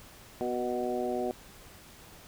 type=harmonic tone with a mistuned harmonic; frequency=123.47 Hz; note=B2; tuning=in tune; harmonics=2 / 3 / 4 / 5 / 6; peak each=-36 / -33 / -37 / -36 / -36 dBFS; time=0.41-1.31 s; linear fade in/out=0 ms; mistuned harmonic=4; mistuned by=-24 cents; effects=pink hiss -52 dBFS RMS until 2.27 s